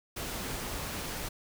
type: noise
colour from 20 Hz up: pink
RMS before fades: -37 dBFS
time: 0.16-1.29 s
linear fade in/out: 10 ms
effects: none